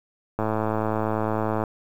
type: click train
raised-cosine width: 1 ms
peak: -11 dBFS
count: 137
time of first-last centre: 0.39-1.638 s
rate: 109 Hz
effects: 8-bit